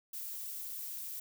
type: noise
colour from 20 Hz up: violet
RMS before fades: -42 dBFS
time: 0.13-1.2 s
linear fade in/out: 5 ms
effects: none